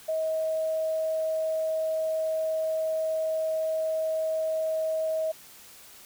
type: tone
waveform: sine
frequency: 636 Hz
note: D#5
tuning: 38 cents sharp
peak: -25 dBFS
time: 0.08-5.32 s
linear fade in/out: 10 ms
effects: white hiss -50 dBFS RMS until 6.05 s